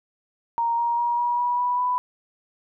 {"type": "tone with pitch steps", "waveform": "sine", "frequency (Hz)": [932.3, 942, 951.9, 961.8, 971.9, 982, 992.3], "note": ["A#5", "A#5", "A#5", "B5", "B5", "B5", "B5"], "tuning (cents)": [0, 18, 36, -46, -28, -10, 8], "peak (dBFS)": -20, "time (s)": [0.58, 1.98], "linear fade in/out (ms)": 0, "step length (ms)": 200, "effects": []}